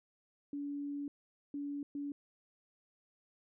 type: tone bursts at uneven times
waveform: sine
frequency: 286 Hz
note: D4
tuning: 46 cents flat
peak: -37 dBFS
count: 3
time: 0.53-1.08 / 1.54-1.83 / 1.95-2.12 s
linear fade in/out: 2 ms
effects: none